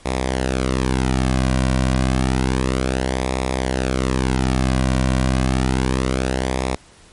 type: tone with flanger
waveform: sawtooth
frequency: 64.6 Hz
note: C2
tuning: 21 cents flat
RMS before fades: -19 dBFS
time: 0.05-6.76 s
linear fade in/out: 10 ms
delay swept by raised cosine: 0.66 to 2.36 ms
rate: 0.3 Hz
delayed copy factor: -0.65
effects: pink hiss -48 dBFS RMS until 7.12 s + MP3 48 kbps